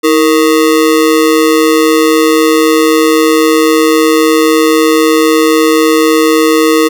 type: ring-modulated tone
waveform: square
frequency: 392 Hz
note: G4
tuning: in tune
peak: -3 dBFS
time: 0.03-6.89 s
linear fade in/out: 20 ms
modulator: 71.9 Hz
effects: none